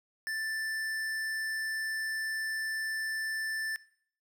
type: tone with hard clipping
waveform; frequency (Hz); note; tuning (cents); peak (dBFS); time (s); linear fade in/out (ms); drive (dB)
triangle; 1766; A6; +6; -34; 0.27-3.76; 0; 18
effects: noise-tail reverb RT60 0.6 s tail -21 dB re dry